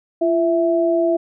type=tone pair together; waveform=sine; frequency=341.3 / 659.3 Hz; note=F4 / E5; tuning=-40 / 0 cents; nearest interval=major seventh; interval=1140 cents; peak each=-17 dBFS; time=0.21-1.17 s; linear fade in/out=10 ms; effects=none